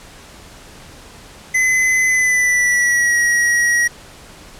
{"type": "tone with pitch glide", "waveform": "square", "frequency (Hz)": [2030, 1905], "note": ["B6", "A#6"], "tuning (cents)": [47, 37], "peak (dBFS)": -13, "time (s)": [1.54, 3.88], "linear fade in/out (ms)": 10, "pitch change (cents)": -110, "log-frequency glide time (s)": [2.08, 3.17], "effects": ["pink hiss -40 dBFS RMS until 4.59 s", "low-pass 10000 Hz 12 dB/octave"]}